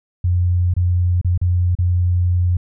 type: tone with dropouts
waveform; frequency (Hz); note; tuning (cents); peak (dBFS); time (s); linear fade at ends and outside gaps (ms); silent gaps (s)
sine; 88.9; F2; +31; -13; 0.24-2.57; 5; 0.739-0.765 / 1.214-1.246 / 1.377-1.414 / 1.752-1.787
effects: none